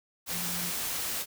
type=tone in noise; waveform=sine; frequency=174.61 Hz; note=F3; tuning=in tune; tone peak=-39 dBFS; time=0.3-0.73 s; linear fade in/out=50 ms; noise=white; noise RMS=-33 dBFS; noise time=0.26-1.26 s; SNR=-9 dB; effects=none